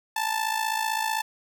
sawtooth tone with amplitude modulation, 880 Hz, A5, in tune, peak -18 dBFS, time 0.16-1.22 s, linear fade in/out 5 ms, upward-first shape sine, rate 55.7 Hz, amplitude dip 70%, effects none

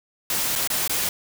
white noise with dropouts, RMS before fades -24 dBFS, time 0.3-1.09 s, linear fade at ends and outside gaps 2 ms, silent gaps 0.554-0.559 / 0.675-0.701 / 0.877-0.895 s, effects none

